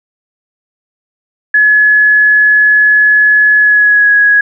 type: tone with pitch glide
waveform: sine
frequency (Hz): 1700 to 1666.9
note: G#6 to G#6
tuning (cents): +40 to +6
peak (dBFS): -4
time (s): 1.54-4.41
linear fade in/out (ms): 5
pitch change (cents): -34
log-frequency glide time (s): 3.58-4.11
effects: none